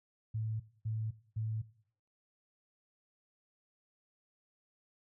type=tone bursts; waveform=sine; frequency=110 Hz; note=A2; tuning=in tune; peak=-33 dBFS; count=3; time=0.34-1.62 s; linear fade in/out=10 ms; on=260 ms; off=250 ms; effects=noise-tail reverb RT60 0.6 s tail -19 dB re dry